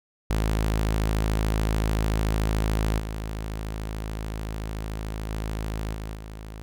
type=tone with level steps; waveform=sawtooth; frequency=53.6 Hz; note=A1; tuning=45 cents flat; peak=-18 / -26 / -24 / -28 / -33 dBFS; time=0.3-6.62 s; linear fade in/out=0 ms; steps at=2.98 / 5.29 / 5.93 / 6.14 s; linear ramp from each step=20 ms; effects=none

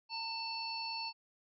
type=harmonic tone with a mistuned harmonic; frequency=887 Hz; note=A5; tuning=14 cents sharp; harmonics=1 / 3 / 5 / 6; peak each=-42 / -45 / -40 / -52 dBFS; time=0.09-1.13 s; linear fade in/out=50 ms; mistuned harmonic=1; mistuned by=+42 cents; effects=none

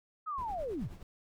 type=linear sweep; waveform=sine; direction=down; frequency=1300 to 73 Hz; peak=-34 dBFS; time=0.26-0.89 s; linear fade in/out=20 ms
type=noise with tremolo; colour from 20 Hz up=brown; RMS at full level=-45 dBFS; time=0.38-1.03 s; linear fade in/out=2 ms; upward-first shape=sine; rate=9.5 Hz; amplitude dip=60%
effects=none

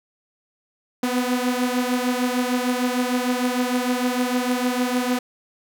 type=beating tone pair; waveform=sawtooth; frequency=246.9 / 253.5 Hz; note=B3 / B3; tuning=0 / +45 cents; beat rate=6.6 Hz; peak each=-18 / -21 dBFS; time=1.03-5.19 s; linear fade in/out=5 ms; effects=none

